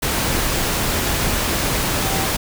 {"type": "tone in noise", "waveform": "sine", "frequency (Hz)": 773, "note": "G5", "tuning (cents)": -24, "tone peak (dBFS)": -27, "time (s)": [2.03, 2.26], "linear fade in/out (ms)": 10, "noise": "pink", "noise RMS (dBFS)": -20, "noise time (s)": [0.02, 2.37], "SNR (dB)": -10, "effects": []}